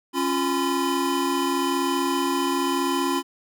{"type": "tone cluster", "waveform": "square", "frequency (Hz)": [275.1, 350.3, 1010], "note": ["C#4", "F4", "B5"], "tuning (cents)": [-13, 5, 39], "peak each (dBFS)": [-26, -27, -27], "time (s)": [0.13, 3.23], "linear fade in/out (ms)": 50, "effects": []}